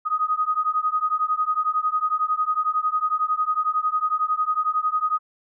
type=beating tone pair; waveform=sine; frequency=1244.5 / 1255.5 Hz; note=D#6 / D#6; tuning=0 / +15 cents; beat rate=11 Hz; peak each=-23 dBFS; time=0.05-5.19 s; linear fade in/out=20 ms; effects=none